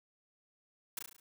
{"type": "noise with echo", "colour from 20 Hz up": "white", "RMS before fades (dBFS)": -39, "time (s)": [0.97, 0.99], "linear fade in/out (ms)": 2, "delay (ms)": 35, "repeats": 6, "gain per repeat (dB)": -4, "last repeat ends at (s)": 1.2, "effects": []}